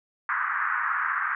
pink band-pass noise, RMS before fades -27 dBFS, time 0.29-1.35 s, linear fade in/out 2 ms, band 1100 to 1800 Hz, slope 48 dB/octave, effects none

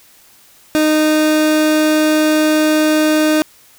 30% pulse tone, 308.3 Hz, D#4, 16 cents flat, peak -8 dBFS, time 0.75-3.42 s, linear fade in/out 0 ms, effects white hiss -47 dBFS RMS until 3.78 s

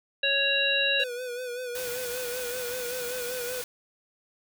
harmonic tone, 554.4 Hz, C#5, in tune, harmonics 1 / 3 / 5 / 7, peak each -31 / -28 / -26 / -27 dBFS, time 0.23-1.04 s, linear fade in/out 5 ms
square tone with vibrato, 493.9 Hz, B4, in tune, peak -33 dBFS, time 0.99-3.62 s, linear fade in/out 10 ms, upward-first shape sine, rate 5.2 Hz, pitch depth 51 cents each way
white noise, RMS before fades -37 dBFS, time 1.75-3.64 s, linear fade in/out 2 ms
effects none

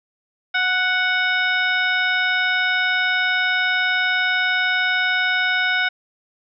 harmonic tone with a mistuned harmonic, 740 Hz, F#5, in tune, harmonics 1 / 2 / 3 / 4 / 5 / 7, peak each -28 / -19 / -23 / -30 / -27 / -36 dBFS, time 0.54-5.89 s, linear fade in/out 10 ms, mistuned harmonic 1, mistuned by -16 cents, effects none

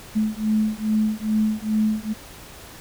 sine beating tone pair, 214.6 / 217 Hz, A3 / A3, -43 / -24 cents, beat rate 2.4 Hz, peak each -22 dBFS, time 0.15-2.14 s, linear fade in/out 20 ms, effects pink hiss -42 dBFS RMS until 2.8 s

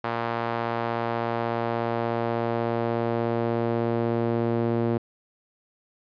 sawtooth tone with band-pass filter sweep, 116.54 Hz, A#2, in tune, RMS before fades -26 dBFS, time 0.04-4.98 s, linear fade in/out 5 ms, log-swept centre 1000 to 360 Hz, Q 1.1, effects resampled to 11025 Hz

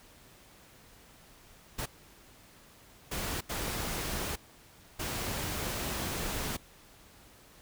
pink noise bursts at uneven times, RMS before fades -35 dBFS, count 4, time 1.78-1.86 / 3.11-3.41 / 3.49-4.36 / 4.99-6.57 s, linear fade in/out 10 ms, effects pink hiss -57 dBFS RMS until 7.61 s

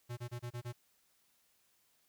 square tone bursts, 120.8 Hz, B2, 38 cents flat, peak -40 dBFS, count 6, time 0.09-0.728 s, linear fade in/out 20 ms, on 83 ms, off 28 ms, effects white hiss -73 dBFS RMS until 2.08 s

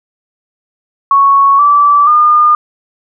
sine tone with pitch steps, 1108.7 / 1159.8 / 1213.2 Hz, C#6 / D6 / D#6, 0 / -22 / -44 cents, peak -4 dBFS, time 1.11-2.55 s, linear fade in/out 2 ms, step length 480 ms, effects none

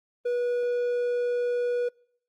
triangle tone, 486.1 Hz, B4, 28 cents flat, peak -22 dBFS, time 0.25-1.89 s, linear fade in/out 10 ms, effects noise-tail reverb RT60 0.6 s tail -25 dB re dry + Opus 24 kbps

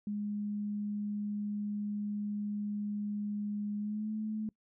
sine tone with pitch glide, 207 to 215.8 Hz, G#3 to A3, -5 to -33 cents, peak -33 dBFS, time 0.07-4.49 s, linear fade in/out 2 ms, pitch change +72 cents, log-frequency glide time 3.78-4.11 s, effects noise-tail reverb RT60 0.1 s tail -24 dB re dry

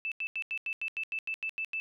sine tone bursts, 2637 Hz, E7, in tune, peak -31 dBFS, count 12, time 0.05-1.8 s, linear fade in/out 0 ms, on 67 ms, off 86 ms, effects none

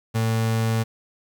35% pulse tone, 112.5 Hz, A2, 39 cents sharp, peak -18 dBFS, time 0.14-0.84 s, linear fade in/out 20 ms, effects 9-bit

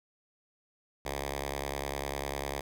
5% pulse tone with notch filter, 70 Hz, C#2, 18 cents sharp, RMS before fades -36 dBFS, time 1.05-2.61 s, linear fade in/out 5 ms, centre 200 Hz, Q 0.71, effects none

